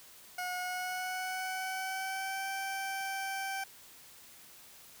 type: tone with pitch glide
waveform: 20% pulse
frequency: 725 to 777 Hz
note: F#5 to G5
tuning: -35 to -16 cents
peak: -30 dBFS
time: 0.38-3.64 s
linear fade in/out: 5 ms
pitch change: +119 cents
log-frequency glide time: 0.58-2.49 s
effects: white hiss -55 dBFS RMS until 5 s